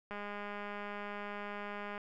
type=click train; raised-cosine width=0.5 ms; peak=-28 dBFS; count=384; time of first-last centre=0.11-1.978 s; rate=205 Hz; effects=none